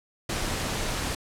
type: noise with amplitude modulation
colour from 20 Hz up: pink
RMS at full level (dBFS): -28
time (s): 0.29-1.15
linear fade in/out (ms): 5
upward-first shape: sine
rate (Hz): 202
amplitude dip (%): 25
effects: low-pass 10000 Hz 12 dB/octave